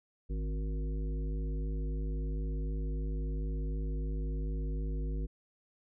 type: harmonic tone with a mistuned harmonic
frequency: 51.91 Hz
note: G#1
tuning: in tune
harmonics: 1 / 3 / 5 / 7 / 9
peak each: -32 / -42 / -46 / -49 / -51 dBFS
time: 0.29-5.27 s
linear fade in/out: 20 ms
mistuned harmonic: 5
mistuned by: +19 cents
effects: none